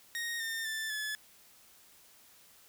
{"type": "tone with pitch steps", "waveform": "sawtooth", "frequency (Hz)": [1864.7, 1814.8, 1766.2, 1718.8], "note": ["A#6", "A#6", "A6", "A6"], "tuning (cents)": [0, -47, 6, -41], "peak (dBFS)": -31, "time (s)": [0.15, 1.15], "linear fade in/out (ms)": 0, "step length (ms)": 250, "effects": ["white hiss -60 dBFS RMS until 2.68 s"]}